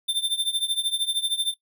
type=tone with tremolo; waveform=square; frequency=3576 Hz; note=A7; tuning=27 cents sharp; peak=-20 dBFS; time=0.08-1.54 s; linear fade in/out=10 ms; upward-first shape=triangle; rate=13 Hz; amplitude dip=95%; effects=noise-tail reverb RT60 0.1 s tail -17 dB re dry